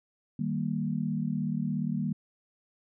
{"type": "chord", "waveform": "sine", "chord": "Eb major", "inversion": "none", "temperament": "equal", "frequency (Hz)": [155.56, 196, 233.1], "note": ["Eb3", "G3", "Bb3"], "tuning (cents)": [0, 0, 0], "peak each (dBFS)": -32, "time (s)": [0.39, 2.13], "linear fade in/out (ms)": 5, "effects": []}